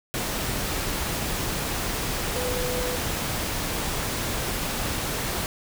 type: tone in noise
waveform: sine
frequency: 497.7 Hz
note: B4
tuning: 13 cents sharp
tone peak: -29 dBFS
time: 2.36-2.96 s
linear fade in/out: 0 ms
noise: pink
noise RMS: -28 dBFS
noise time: 0.14-5.46 s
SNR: -4 dB
effects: none